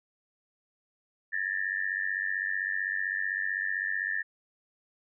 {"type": "tone with amplitude modulation", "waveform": "sine", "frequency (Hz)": 1774, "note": "A6", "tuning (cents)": 14, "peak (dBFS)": -24, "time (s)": [1.32, 4.23], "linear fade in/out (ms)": 20, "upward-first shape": "sine", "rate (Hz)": 95.7, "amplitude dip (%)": 100, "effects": []}